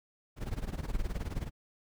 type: noise with tremolo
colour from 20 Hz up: brown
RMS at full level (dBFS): -32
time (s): 0.36-1.51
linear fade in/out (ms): 50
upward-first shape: sine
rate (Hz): 19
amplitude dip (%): 85
effects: none